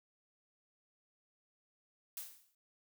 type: noise with exponential decay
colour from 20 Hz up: blue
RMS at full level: -41 dBFS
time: 2.17-2.55 s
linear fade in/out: 2 ms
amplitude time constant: 81 ms
effects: none